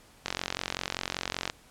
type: click train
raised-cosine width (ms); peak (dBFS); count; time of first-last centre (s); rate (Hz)
0.2; -12; 57; 0.26-1.499; 45.2
effects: pink hiss -57 dBFS RMS until 1.7 s + low-pass 12000 Hz 12 dB/octave

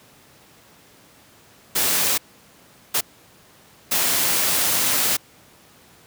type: noise bursts at uneven times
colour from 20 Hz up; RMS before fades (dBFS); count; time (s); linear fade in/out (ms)
white; -20; 3; 1.75-2.18 / 2.94-3.01 / 3.91-5.17; 10
effects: pink hiss -51 dBFS RMS until 6.06 s + high-pass 100 Hz 12 dB/octave

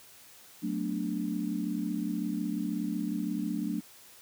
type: chord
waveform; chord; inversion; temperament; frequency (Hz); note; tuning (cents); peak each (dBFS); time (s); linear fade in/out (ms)
sine; B minor seventh; second; equal with one note detuned; 185 / 221.3 / 246.9 / 293.7; F#3 / A3 / B3 / D4; 0 / +10 / 0 / 0; -35 / -34 / -39 / -34; 0.62-3.81; 20
effects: white hiss -54 dBFS RMS until 4.21 s + high-pass 60 Hz 12 dB/octave

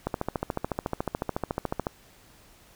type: click train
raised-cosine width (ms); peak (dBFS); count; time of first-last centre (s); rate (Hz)
1; -13; 26; 0.07-1.869; 13.9
effects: pink hiss -56 dBFS RMS until 2.75 s

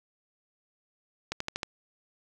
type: accelerating click train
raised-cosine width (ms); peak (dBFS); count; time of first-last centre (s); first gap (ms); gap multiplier
0.2; -14; 5; 1.32-1.632; 84; 0.95
effects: none

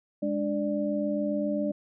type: tone cluster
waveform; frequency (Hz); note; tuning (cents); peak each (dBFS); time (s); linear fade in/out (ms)
sine; 206.1 / 293.5 / 590; G#3 / D4 / D5; -13 / -1 / +8; -30; 0.22-1.72; 10
effects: none

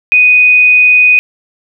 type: tone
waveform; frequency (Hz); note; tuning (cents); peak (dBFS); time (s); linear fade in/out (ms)
sine; 2489; D#7; 0; -3; 0.12-1.19; 0
effects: none

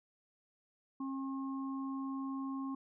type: harmonic tone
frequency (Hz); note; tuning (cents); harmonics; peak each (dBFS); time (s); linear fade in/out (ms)
269.5; C#4; -49; 1 / 3 / 4; -37 / -54 / -46; 1-2.75; 5
effects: none

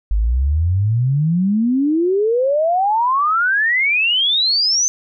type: exponential sweep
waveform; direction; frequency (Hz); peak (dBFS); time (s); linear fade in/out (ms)
sine; up; 48.98 to 6272; -13; 0.11-4.88; 0
effects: none

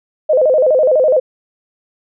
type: tone with vibrato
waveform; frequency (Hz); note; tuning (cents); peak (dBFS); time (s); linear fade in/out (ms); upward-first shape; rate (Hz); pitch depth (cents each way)
sine; 564; C#5; +30; -8; 0.29-1.2; 10; square; 12; 160
effects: none

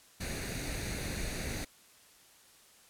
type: noise with comb filter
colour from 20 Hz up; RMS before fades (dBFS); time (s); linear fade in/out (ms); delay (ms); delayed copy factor
pink; -37; 0.2-1.65; 10; 0.47; +0.6
effects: white hiss -60 dBFS RMS until 2.89 s + low-pass 12000 Hz 12 dB/octave

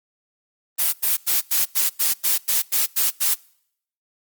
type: noise bursts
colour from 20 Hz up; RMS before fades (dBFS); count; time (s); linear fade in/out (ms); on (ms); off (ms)
blue; -19; 11; 0.78-3.35; 20; 150; 92
effects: noise-tail reverb RT60 0.7 s tail -25 dB re dry + Opus 32 kbps

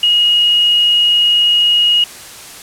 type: tone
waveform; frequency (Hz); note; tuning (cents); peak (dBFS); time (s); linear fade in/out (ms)
sine; 2882; F#7; -46; -8; 0.03-2.04; 2
effects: white hiss -33 dBFS RMS until 2.62 s + low-pass 11000 Hz 12 dB/octave

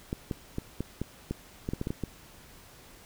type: clicks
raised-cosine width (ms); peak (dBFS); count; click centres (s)
3; -18; 12; 0.129 / 0.312 / 0.584 / 0.806 / 1.016 / 1.31 / 1.689 / 1.735 / 1.814 / 1.871 / 1.905 / 2.037
effects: pink hiss -53 dBFS RMS until 3.05 s

